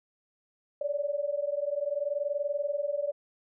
sine tone pair together, 566.7 / 587.3 Hz, C#5 / D5, +38 / 0 cents, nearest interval minor second, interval 62 cents, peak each -31 / -31 dBFS, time 0.81-3.12 s, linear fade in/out 5 ms, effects none

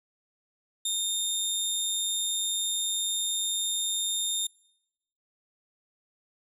20% pulse tone, 3649 Hz, A#7, 38 cents flat, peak -21 dBFS, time 0.85-4.47 s, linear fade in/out 5 ms, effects noise-tail reverb RT60 0.9 s tail -26 dB re dry

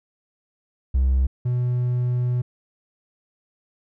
triangle tone pair in turn, 65.41 / 123.48 Hz, C2 / B2, 0 / 0 cents, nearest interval major seventh, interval 1100 cents, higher second, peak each -13 / -17 dBFS, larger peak first, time 0.94-1.27 / 1.45-2.42 s, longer second, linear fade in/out 10 ms, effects tanh soft clip ceiling -11 dBFS

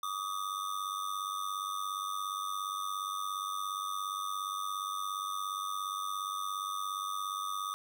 square ring-modulated tone, 1197 Hz, D6, 33 cents sharp, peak -32 dBFS, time 0.03-7.74 s, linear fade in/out 0 ms, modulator 48.6 Hz, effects none

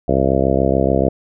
harmonic tone, 66.9 Hz, C2, 39 cents sharp, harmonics 1 / 2 / 3 / 4 / 5 / 6 / 7 / 8 / 9 / 10, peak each -22 / -22 / -22 / -22 / -22 / -22 / -22 / -22 / -22 / -22 dBFS, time 0.08-1.09 s, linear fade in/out 5 ms, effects none

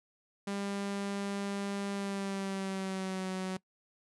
sawtooth tone with pitch glide, 199.6 to 187.31 Hz, G3 to F#3, +32 to +22 cents, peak -30 dBFS, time 0.47-3.57 s, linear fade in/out 5 ms, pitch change -110 cents, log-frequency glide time 1.91-3.28 s, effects noise-tail reverb RT60 0.1 s tail -22 dB re dry + resampled to 24000 Hz

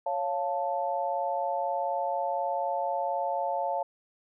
sine chord, Db augmented, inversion none, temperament equal, 554.4 / 698.5 / 880 Hz, Db5 / F5 / A5, 0 / 0 / 0 cents, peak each -32 / -31 / -31 dBFS, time 0.06-3.83 s, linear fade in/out 5 ms, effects none

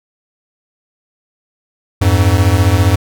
square beating tone pair, 87.31 / 102.31 Hz, F2 / G#2, 0 / -25 cents, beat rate 15 Hz, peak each -12 dBFS, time 2.01-2.96 s, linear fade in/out 10 ms, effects none

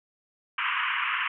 pink band-pass noise, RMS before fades -28 dBFS, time 0.58-1.28 s, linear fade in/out 5 ms, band 990 to 3000 Hz, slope 96 dB/octave, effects none

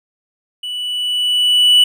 triangle tone with level ramp, 2960 Hz, F#7, in tune, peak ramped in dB -21 to -4 dBFS, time 0.63-1.84 s, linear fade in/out 5 ms, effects none

